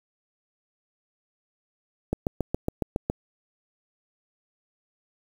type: click train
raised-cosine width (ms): 2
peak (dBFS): -11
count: 8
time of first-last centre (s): 2.13-3.1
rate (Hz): 7.22
effects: 7-bit